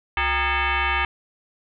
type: tone with frequency modulation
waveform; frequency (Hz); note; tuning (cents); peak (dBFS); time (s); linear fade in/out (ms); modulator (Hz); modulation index
sine; 496.9; B4; +11; -19; 0.17-1.05; 2; 430; 5.5
effects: none